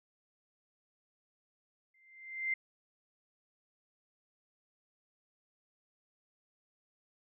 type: tone with exponential growth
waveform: sine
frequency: 2087 Hz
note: C7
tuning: 5 cents flat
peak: -28 dBFS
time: 1.94-2.54 s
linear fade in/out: 5 ms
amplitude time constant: 130 ms
effects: none